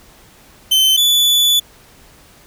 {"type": "tone pair in turn", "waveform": "40% pulse", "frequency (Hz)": [3077, 3463], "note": ["G7", "A7"], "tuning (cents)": [-33, -28], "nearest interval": "major second", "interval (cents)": 205, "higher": "second", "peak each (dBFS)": -9, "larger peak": "neither", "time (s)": [[0.71, 0.97], [0.97, 1.6]], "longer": "second", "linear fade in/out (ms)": 10, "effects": ["pink hiss -46 dBFS RMS until 2.46 s"]}